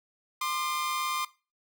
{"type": "tone pair together", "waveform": "sawtooth", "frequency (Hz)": [1046.5, 1204.1], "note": ["C6", "D6"], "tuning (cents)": [0, 43], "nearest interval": "major second", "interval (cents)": 243, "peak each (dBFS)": -28, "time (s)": [0.41, 1.25], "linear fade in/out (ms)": 5, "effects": ["noise-tail reverb RT60 0.3 s tail -18 dB re dry"]}